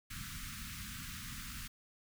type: band-stop noise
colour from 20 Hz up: pink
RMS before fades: -45 dBFS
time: 0.1-1.68 s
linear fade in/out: 10 ms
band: 250 to 1200 Hz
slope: 48 dB/octave
effects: none